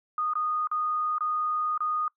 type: tone with dropouts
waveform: sine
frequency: 1234 Hz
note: D#6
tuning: 15 cents flat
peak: -25 dBFS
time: 0.18-2.08 s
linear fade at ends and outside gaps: 2 ms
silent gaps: 0.335-0.354 / 0.672-0.714 / 1.183-1.207 / 1.777-1.805 s
effects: noise-tail reverb RT60 0.1 s tail -23 dB re dry